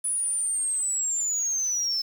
sine linear sweep, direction down, 9956 to 5230 Hz, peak -22 dBFS, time 0.04-2.02 s, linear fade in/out 10 ms, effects tanh soft clip ceiling -22 dBFS + 8-bit

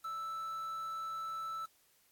triangle tone with quantisation, 1318.5 Hz, E6, in tune, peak -36 dBFS, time 0.04-1.66 s, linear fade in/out 10 ms, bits 9, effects white hiss -70 dBFS RMS until 2.11 s + AAC 64 kbps

